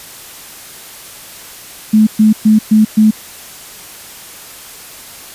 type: tone bursts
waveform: sine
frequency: 216 Hz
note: A3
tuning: 32 cents flat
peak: -4 dBFS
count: 5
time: 1.93-3.11 s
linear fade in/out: 10 ms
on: 140 ms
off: 120 ms
effects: white hiss -33 dBFS RMS until 5.34 s + resampled to 32000 Hz